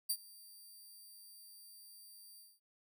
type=tone with ADSR envelope; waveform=5% pulse; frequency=4699 Hz; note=D8; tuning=in tune; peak=-24 dBFS; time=0.09-2.6 s; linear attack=12 ms; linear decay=61 ms; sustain=-24 dB; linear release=220 ms; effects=noise-tail reverb RT60 0.2 s tail -22 dB re dry